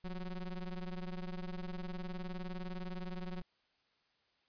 square ring-modulated tone, 92.5 Hz, F#2, in tune, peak -37 dBFS, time 0.04-3.42 s, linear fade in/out 5 ms, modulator 82.7 Hz, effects white hiss -75 dBFS RMS until 4.48 s + resampled to 11025 Hz

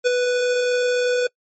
square tone with ADSR envelope, 493.9 Hz, B4, in tune, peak -13 dBFS, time 0.04-1.27 s, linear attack 29 ms, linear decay 15 ms, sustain -5 dB, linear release 4 ms, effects noise-tail reverb RT60 0.1 s tail -26 dB re dry + MP3 32 kbps

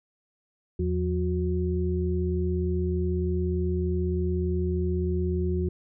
sine tone cluster, 81.1 / 177.8 / 363.3 Hz, E2 / F3 / F#4, -28 / +31 / -32 cents, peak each -26 / -30 / -29 dBFS, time 0.79-5.69 s, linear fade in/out 5 ms, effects none

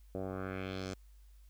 10% pulse tone with low-pass filter sweep, 94.6 Hz, F#2, 39 cents sharp, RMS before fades -40 dBFS, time 0.15-0.94 s, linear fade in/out 0 ms, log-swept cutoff 580 to 7000 Hz, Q 2, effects added 50 Hz sine -55 dBFS peak until 1.49 s + white hiss -73 dBFS RMS until 1.49 s

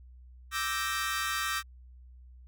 sawtooth chord, E half-diminished seventh, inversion third, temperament equal with one note detuned, 1174.7 / 1312.4 / 1568 / 1864.7 Hz, D6 / E6 / G6 / Bb6, 0 / -8 / 0 / 0 cents, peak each -32 dBFS, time 0.51-1.63 s, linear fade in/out 50 ms, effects added 62 Hz sine -49 dBFS peak until 2.47 s

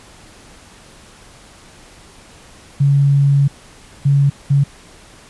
sine tone bursts at uneven times, 140.4 Hz, C#3, 22 cents sharp, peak -9 dBFS, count 3, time 2.8-3.48 / 4.05-4.3 / 4.5-4.64 s, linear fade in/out 10 ms, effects pink hiss -43 dBFS RMS until 5.29 s + resampled to 24000 Hz

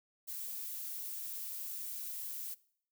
violet noise, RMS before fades -42 dBFS, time 0.27-2.55 s, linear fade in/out 20 ms, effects noise-tail reverb RT60 0.6 s tail -21 dB re dry

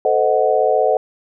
sine chord, A diminished seventh, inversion none, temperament equal with one note detuned, 440 / 515.5 / 622.3 / 740 Hz, A4 / C5 / Eb5 / Gb5, 0 / -26 / 0 / 0 cents, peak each -18 dBFS, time 0.05-0.97 s, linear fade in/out 2 ms, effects none

